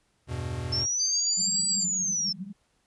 square chord, E minor, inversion none, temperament equal, 82.41 / 98 / 123.47 Hz, E2 / G2 / B2, 0 / 0 / 0 cents, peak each -36 / -38 / -34 dBFS, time 0.27-0.87 s, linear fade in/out 50 ms
sine linear two-way sweep, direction up then down, 5274 to 7920 to 5274 Hz, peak -25 dBFS, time 0.72-2.33 s, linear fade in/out 10 ms, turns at 1.66 s
sine tone with tremolo, 4731 Hz, D8, 12 cents sharp, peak -26 dBFS, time 0.99-1.85 s, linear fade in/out 20 ms, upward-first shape square, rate 7.2 Hz, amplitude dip 40%
white band-pass noise, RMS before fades -40 dBFS, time 1.37-2.53 s, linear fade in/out 2 ms, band 170 to 200 Hz, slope 96 dB/octave
effects pink hiss -70 dBFS RMS until 2.86 s + resampled to 24000 Hz

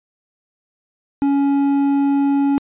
sine tone with hard clipping, 279.7 Hz, C#4, 16 cents sharp, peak -15 dBFS, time 1.22-2.58 s, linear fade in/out 0 ms, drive 6 dB, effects resampled to 8000 Hz

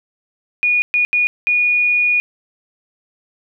sine tone bursts at uneven times, 2451 Hz, D#7, 27 cents flat, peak -12 dBFS, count 4, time 0.63-0.82 / 0.94-1.05 / 1.13-1.27 / 1.47-2.2 s, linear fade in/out 0 ms, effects none

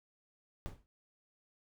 brown noise with exponential decay, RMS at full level -38 dBFS, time 0.66-0.86 s, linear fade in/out 0 ms, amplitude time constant 42 ms, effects none

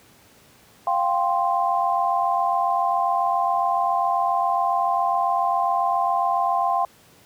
sine chord, F suspended second, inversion none, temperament just, 698.5 / 785.8 / 1047.7 Hz, F5 / G5 / C6, 0 / +4 / +2 cents, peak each -23 dBFS, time 0.87-6.85 s, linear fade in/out 2 ms, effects pink hiss -53 dBFS RMS until 7.25 s + high-pass 80 Hz 12 dB/octave

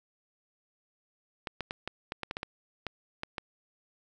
clicks, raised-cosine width 0.3 ms, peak -18 dBFS, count 12, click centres 1.472 / 1.607 / 1.709 / 1.876 / 2.121 / 2.233 / 2.311 / 2.369 / 2.431 / 2.867 / 3.234 / 3.382 s, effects none

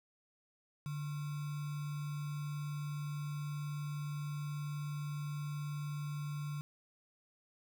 sine tone with sample-and-hold, 146.83 Hz, D3, in tune, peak -37 dBFS, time 0.86-6.61 s, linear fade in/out 0 ms, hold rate 1225 Hz, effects none

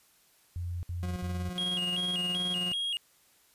sine tone bursts, 87.31 Hz, F2, in tune, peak -32 dBFS, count 3, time 0.56-1.494 s, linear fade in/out 0 ms, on 270 ms, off 62 ms
40% pulse tone with tremolo, 179.3 Hz, F3, 46 cents sharp, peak -34 dBFS, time 1.03-2.72 s, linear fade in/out 0 ms, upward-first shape square, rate 19 Hz, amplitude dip 35%
triangle tone with vibrato, 3055 Hz, G7, 45 cents flat, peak -28 dBFS, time 1.58-2.97 s, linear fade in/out 0 ms, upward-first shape square, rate 2.6 Hz, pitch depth 120 cents each way
effects white hiss -64 dBFS RMS until 3.54 s + resampled to 32000 Hz

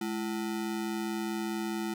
square ring-modulated tone, 274.3 Hz, C#4, 18 cents flat, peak -29 dBFS, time 0.01-1.94 s, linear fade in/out 5 ms, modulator 62.4 Hz, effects none

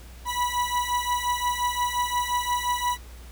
40% pulse beating tone pair, 977 / 982.7 Hz, B5 / B5, -19 / -9 cents, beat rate 5.7 Hz, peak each -26 dBFS, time 0.25-2.98 s, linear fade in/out 50 ms, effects added 60 Hz sine -41 dBFS peak until 3.31 s + pink hiss -50 dBFS RMS until 3.31 s

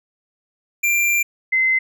square / sine tone pair in turn, 2374 / 2060 Hz, D7 / C7, +18 / -28 cents, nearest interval major second, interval 246 cents, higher first, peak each -16 / -14 dBFS, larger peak second, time 0.83-1.23 / 1.52-1.79 s, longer first, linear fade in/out 10 ms, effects none

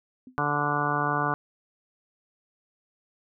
sine tone with exponential decay, 254.9 Hz, C4, 45 cents flat, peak -39 dBFS, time 0.27-0.39 s, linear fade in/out 2 ms, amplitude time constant 25 ms
harmonic tone, 146.3 Hz, D3, 6 cents flat, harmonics 1 / 2 / 3 / 4 / 5 / 6 / 7 / 8 / 9 / 10, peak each -32 / -34 / -35 / -37 / -32 / -33 / -32 / -29 / -39 / -31 dBFS, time 0.38-1.34 s, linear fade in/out 0 ms
effects none

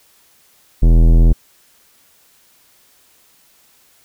sine tone with tanh clipping, 41.31 Hz, E1, 4 cents sharp, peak -8 dBFS, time 0.82-1.33 s, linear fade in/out 10 ms, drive 17 dB, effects white hiss -53 dBFS RMS until 4.04 s

